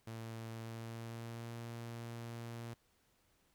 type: tone with pitch glide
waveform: sawtooth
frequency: 113.4 to 116.86 Hz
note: A#2 to A#2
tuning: -47 to +5 cents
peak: -40 dBFS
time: 0.07-2.74 s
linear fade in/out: 5 ms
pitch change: +52 cents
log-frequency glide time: 0.55-1.55 s
effects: pink hiss -74 dBFS RMS until 3.54 s